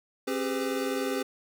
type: tone cluster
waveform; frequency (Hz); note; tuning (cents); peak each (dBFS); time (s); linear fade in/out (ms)
square; 268.2 / 395.1 / 415 / 506; C4 / G4 / G#4 / B4; +43 / +14 / -1 / +42; -33 / -34 / -37 / -34; 0.27-1.23; 10
effects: none